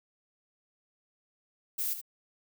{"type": "noise with echo", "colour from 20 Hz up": "violet", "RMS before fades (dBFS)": -32, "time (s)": [1.78, 1.94], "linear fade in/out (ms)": 10, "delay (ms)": 75, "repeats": 1, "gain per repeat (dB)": -9, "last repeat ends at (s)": 2.015, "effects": []}